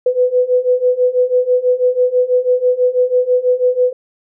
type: beating tone pair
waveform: sine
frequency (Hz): 496.4 / 502.5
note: B4 / B4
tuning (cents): +9 / +30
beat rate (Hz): 6.1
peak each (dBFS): -15 / -13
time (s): 0.06-3.93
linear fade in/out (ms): 5
effects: none